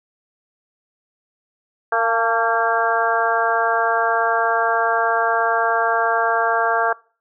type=harmonic tone with a mistuned harmonic; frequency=229.2 Hz; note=A#3; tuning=29 cents flat; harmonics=2 / 3 / 4 / 5 / 6 / 7; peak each=-24 / -21 / -23 / -23 / -23 / -23 dBFS; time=1.92-6.93 s; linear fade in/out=5 ms; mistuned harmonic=4; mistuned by=-40 cents; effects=noise-tail reverb RT60 0.4 s tail -23 dB re dry